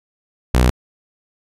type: tone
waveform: sawtooth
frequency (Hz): 62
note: B1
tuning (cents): +7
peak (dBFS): -7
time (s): 0.54-0.7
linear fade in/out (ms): 0
effects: resampled to 32000 Hz